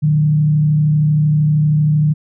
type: tone with frequency modulation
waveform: sine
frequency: 151.3 Hz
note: D#3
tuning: 48 cents flat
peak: -10 dBFS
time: 0.02-2.14 s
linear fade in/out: 20 ms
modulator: 32.9 Hz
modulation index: 0.35
effects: none